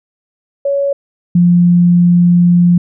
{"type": "tone pair in turn", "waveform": "sine", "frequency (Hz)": [560, 174.97], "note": ["C#5", "F3"], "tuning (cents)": [18, 4], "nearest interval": "octave + minor sixth", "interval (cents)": 2014, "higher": "first", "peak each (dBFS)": [-11, -5], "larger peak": "second", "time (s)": [[0.65, 0.93], [1.35, 2.78]], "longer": "second", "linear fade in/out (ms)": 5, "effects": []}